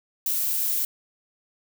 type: noise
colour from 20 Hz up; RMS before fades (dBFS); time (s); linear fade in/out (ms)
violet; -25; 0.26-0.85; 2
effects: none